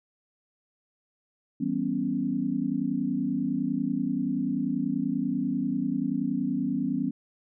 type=chord; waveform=sine; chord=C# half-diminished seventh; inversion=first; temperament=equal; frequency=164.81 / 196 / 246.9 / 277.2 Hz; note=E3 / G3 / B3 / C#4; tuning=0 / 0 / 0 / 0 cents; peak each=-35 / -32 / -29 / -29 dBFS; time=1.6-7.11 s; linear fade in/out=10 ms; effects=none